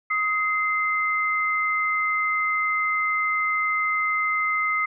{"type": "tone pair together", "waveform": "sine", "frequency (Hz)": [1259, 2077], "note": ["D#6", "C7"], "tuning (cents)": [20, -13], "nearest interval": "major sixth", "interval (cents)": 867, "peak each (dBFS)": [-24, -23], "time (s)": [0.1, 4.86], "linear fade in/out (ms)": 10, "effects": []}